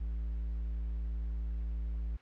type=tone; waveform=triangle; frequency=55.5 Hz; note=A1; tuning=16 cents sharp; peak=-31 dBFS; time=0-2.17 s; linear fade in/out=10 ms; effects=white hiss -60 dBFS RMS until 2.21 s + low-pass 2000 Hz 12 dB/octave